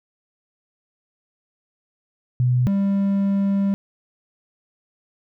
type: tone pair in turn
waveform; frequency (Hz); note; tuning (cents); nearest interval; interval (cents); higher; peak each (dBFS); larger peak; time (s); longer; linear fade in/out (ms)
sine / triangle; 124.6 / 197.79; B2 / G3; +16 / +16; minor sixth; 800; second; -15; neither; 2.4-2.67 / 2.67-3.74; second; 0
effects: none